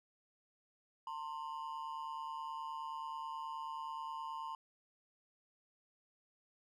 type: ring-modulated tone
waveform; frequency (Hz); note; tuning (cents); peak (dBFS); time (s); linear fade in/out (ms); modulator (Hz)
triangle; 979; B5; -15; -36; 1.07-4.55; 2; 74.7
effects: none